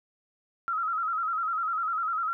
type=tone with vibrato; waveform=sine; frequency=1318.5 Hz; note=E6; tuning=in tune; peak=-26 dBFS; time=0.68-2.33 s; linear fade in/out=0 ms; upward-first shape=square; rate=10 Hz; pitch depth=67 cents each way; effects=none